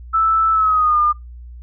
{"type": "tone with pitch glide", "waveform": "sine", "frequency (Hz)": [1317, 1207.7], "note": ["E6", "D6"], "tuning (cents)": [-2, 48], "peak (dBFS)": -12, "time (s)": [0.13, 1.13], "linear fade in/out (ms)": 20, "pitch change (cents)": -150, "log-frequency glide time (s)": [0.52, 0.99], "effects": ["noise-tail reverb RT60 0.2 s tail -24 dB re dry", "added 60 Hz sine -33 dBFS peak until 1.62 s"]}